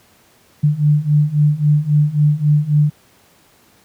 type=beating tone pair; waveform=sine; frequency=146.83 / 150.53 Hz; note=D3 / D3; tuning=0 / +43 cents; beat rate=3.7 Hz; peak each=-15 / -13 dBFS; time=0.63-2.9 s; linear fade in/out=10 ms; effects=pink hiss -52 dBFS RMS until 3.84 s + high-pass 80 Hz 12 dB/octave